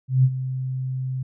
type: tone with ADSR envelope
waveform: sine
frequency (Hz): 130.1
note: C3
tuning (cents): -9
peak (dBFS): -11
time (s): 0.08-1.23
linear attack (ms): 160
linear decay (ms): 54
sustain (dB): -13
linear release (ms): 7
effects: none